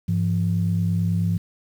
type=tone pair together; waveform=sine; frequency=101.8 / 171.04 Hz; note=G#2 / F3; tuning=-34 / -36 cents; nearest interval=major sixth; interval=898 cents; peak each=-21 dBFS; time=0.08-1.38 s; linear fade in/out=10 ms; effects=tanh soft clip ceiling -11 dBFS + 8-bit